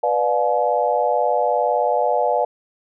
sine chord, B diminished seventh, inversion none, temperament just, 493.9 / 592.7 / 711.2 / 853.4 Hz, B4 / D5 / F5 / Ab5, 0 / +16 / +31 / +47 cents, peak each -22 / -21 / -21 / -22 dBFS, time 0.03-2.45 s, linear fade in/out 5 ms, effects none

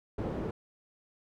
white low-pass noise, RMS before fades -35 dBFS, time 0.18-0.51 s, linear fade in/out 5 ms, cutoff 420 Hz, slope 12 dB/octave, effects none

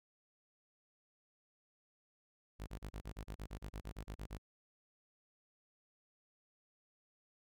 sawtooth tone bursts, 51.91 Hz, G#1, in tune, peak -39 dBFS, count 16, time 2.59-4.382 s, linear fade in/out 20 ms, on 82 ms, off 32 ms, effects none

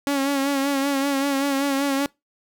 sawtooth tone with vibrato, 277.2 Hz, C#4, in tune, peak -16 dBFS, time 0.07-2.06 s, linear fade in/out 0 ms, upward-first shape sine, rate 5.2 Hz, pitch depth 44 cents each way, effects noise-tail reverb RT60 0.2 s tail -23 dB re dry

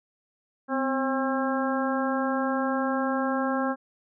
harmonic tone with a mistuned harmonic, 268.4 Hz, C4, 44 cents sharp, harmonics 1 / 2 / 3 / 4 / 5 / 6, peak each -27 / -30 / -32 / -33 / -34 / -35 dBFS, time 0.68-3.76 s, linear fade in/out 50 ms, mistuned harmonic 1, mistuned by -55 cents, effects none

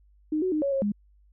sine tone with pitch steps, 307.9 / 371.5 / 306.7 / 557 / 542 / 205.4 Hz, D#4 / F#4 / D#4 / C#5 / C#5 / G#3, -18 / +7 / -25 / +8 / -39 / -19 cents, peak -23 dBFS, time 0.32-0.92 s, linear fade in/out 5 ms, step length 100 ms, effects added 50 Hz sine -56 dBFS peak until 1.32 s

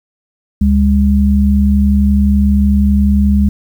sine tone pair together, 71.77 / 203 Hz, D2 / G#3, -39 / -39 cents, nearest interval octave + tritone, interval 1800 cents, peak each -10 dBFS, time 0.61-3.49 s, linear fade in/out 5 ms, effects 7-bit

